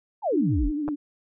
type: exponential sweep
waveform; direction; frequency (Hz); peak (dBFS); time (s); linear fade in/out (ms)
sine; down; 940 to 30; -21; 0.22-0.72; 50
type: tone with vibrato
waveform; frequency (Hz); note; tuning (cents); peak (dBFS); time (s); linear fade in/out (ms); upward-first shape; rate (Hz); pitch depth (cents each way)
sine; 297.5; D4; +22; -25; 0.32-0.96; 20; triangle; 11; 80
type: clicks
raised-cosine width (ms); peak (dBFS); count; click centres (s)
1; -19; 2; 0.88 / 0.887
effects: none